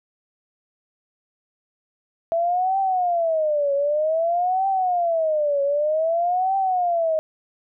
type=tone with vibrato; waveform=sine; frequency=659.3 Hz; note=E5; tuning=in tune; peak=-18 dBFS; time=2.32-7.19 s; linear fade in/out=0 ms; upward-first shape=triangle; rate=0.53 Hz; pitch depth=300 cents each way; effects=none